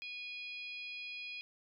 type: harmonic tone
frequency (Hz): 825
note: G#5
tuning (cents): -12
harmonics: 3 / 4 / 5 / 6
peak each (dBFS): -43 / -51 / -54 / -52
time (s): 0.02-1.41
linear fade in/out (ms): 0
effects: none